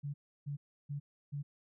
sine tone bursts, 143.4 Hz, D3, 41 cents flat, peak -36 dBFS, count 4, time 0.03-1.43 s, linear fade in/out 20 ms, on 110 ms, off 320 ms, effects none

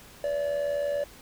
triangle tone with amplitude modulation, 576 Hz, D5, 34 cents flat, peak -21 dBFS, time 0.24-1.04 s, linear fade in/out 2 ms, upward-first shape sine, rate 80 Hz, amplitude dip 60%, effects pink hiss -50 dBFS RMS until 1.21 s

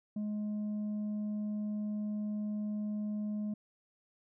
sine tone with tanh clipping, 210 Hz, G#3, 19 cents sharp, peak -34 dBFS, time 0.16-3.54 s, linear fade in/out 5 ms, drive 3 dB, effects none

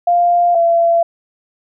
sine tone pair in turn, 698.5 / 677 Hz, F5 / E5, 0 / +46 cents, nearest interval minor second, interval 54 cents, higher first, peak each -9 dBFS, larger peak neither, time 0.07-0.55 / 0.55-1.03 s, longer neither, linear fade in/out 5 ms, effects none

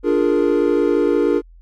triangle chord, Bb dominant seventh, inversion first, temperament equal, 293.7 / 349.2 / 415.3 / 466.2 Hz, D4 / F4 / Ab4 / Bb4, 0 / 0 / 0 / 0 cents, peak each -17 dBFS, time 0.03-1.42 s, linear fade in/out 50 ms, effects added 42 Hz sine -41 dBFS peak until 1.61 s + MP3 64 kbps

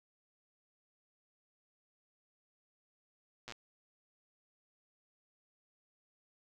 slowing click train, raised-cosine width 0.2 ms, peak -28 dBFS, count 6, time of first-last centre 3.48-3.522 s, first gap 8 ms, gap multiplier 1.03, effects none

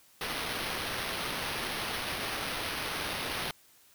white noise with sample-and-hold, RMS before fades -35 dBFS, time 0.21-3.51 s, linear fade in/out 2 ms, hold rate 7350 Hz, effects white hiss -61 dBFS RMS until 3.94 s

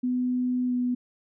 sine tone with pitch glide, 250 to 247.3 Hz, B3 to B3, +21 to +3 cents, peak -23 dBFS, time 0.03-0.95 s, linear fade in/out 10 ms, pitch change -18 cents, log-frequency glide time 0.67-0.73 s, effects none

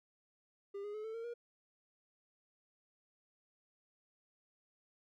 triangle tone with pitch steps, 400 / 413.9 / 428.2 / 443.1 / 458.4 / 474.3 Hz, G4 / G#4 / A4 / A4 / A#4 / A#4, +35 / -6 / -47 / +12 / -29 / +30 cents, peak -39 dBFS, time 0.74-1.34 s, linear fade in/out 10 ms, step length 100 ms, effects none

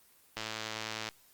click train, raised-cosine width 0.2 ms, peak -19 dBFS, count 80, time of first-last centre 0.37-1.088 s, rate 110 Hz, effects white hiss -63 dBFS RMS until 1.33 s + Opus 24 kbps

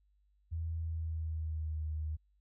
sine tone with pitch glide, 81.9 to 77.39 Hz, E2 to D#2, -11 to -9 cents, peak -34 dBFS, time 0.51-2.17 s, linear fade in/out 20 ms, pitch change -98 cents, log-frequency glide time 0.79-1.87 s, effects added 50 Hz sine -68 dBFS peak until 2.4 s

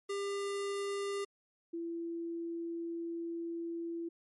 square / sine tone pair in turn, 399.8 / 336.2 Hz, G4 / E4, +34 / +34 cents, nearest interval minor third, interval 300 cents, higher first, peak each -35 / -36 dBFS, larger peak first, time 0.09-1.25 / 1.73-4.09 s, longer second, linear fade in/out 10 ms, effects MP3 48 kbps

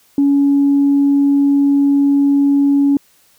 sine tone, 281.2 Hz, C#4, 25 cents sharp, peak -8 dBFS, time 0.18-2.97 s, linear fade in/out 2 ms, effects tanh soft clip ceiling -5 dBFS + white hiss -53 dBFS RMS until 3.38 s

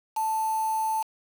sine tone with quantisation, 880 Hz, A5, in tune, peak -24 dBFS, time 0.16-1.03 s, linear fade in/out 10 ms, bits 6, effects none

